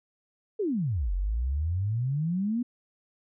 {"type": "exponential two-way sweep", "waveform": "sine", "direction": "down then up", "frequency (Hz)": [456.5, 43.65, 249.7], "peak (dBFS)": -25, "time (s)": [0.59, 2.63], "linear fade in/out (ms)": 10, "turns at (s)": 1.13, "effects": []}